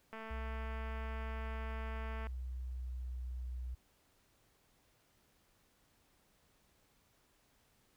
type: click train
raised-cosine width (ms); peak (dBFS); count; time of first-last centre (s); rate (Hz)
0.5; -33; 476; 0.13-2.27; 222
type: tone with pitch glide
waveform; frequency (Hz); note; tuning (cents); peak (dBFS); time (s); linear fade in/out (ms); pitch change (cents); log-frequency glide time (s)
sine; 64.2 to 62.26; C2 to B1; -32 to +15; -39; 0.3-3.75; 10; -53; 1.11-3.3
effects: pink hiss -72 dBFS RMS until 7.96 s